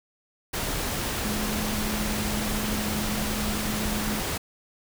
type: tone in noise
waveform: sine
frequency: 211.7 Hz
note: G#3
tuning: 33 cents sharp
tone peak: -30 dBFS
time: 1.24-4.2 s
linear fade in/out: 10 ms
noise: pink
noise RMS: -29 dBFS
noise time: 0.53-4.38 s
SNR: -4 dB
effects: none